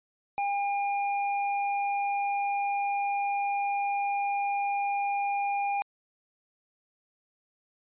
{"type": "tone", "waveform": "square", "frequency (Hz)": 805, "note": "G5", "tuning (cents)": 46, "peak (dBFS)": -27, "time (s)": [0.38, 5.82], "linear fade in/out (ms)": 0, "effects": ["resampled to 8000 Hz"]}